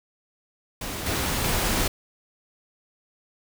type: noise with level steps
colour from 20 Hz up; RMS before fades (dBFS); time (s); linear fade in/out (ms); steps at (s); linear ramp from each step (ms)
pink; -32 / -26 / -24; 0.81-1.88; 5; 1.06 / 1.44; 2
effects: none